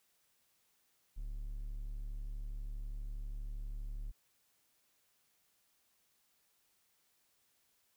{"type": "tone", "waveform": "triangle", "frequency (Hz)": 36.2, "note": "D1", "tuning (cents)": -24, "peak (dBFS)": -37, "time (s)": [1.16, 4.12], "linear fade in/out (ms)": 20, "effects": ["white hiss -75 dBFS RMS until 7.96 s"]}